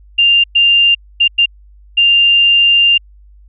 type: tone bursts at uneven times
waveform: sine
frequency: 2794 Hz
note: F7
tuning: in tune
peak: -6 dBFS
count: 5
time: 0.18-0.44 / 0.55-0.95 / 1.2-1.28 / 1.38-1.46 / 1.97-2.98 s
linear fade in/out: 10 ms
effects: added 50 Hz sine -39 dBFS peak until 3.48 s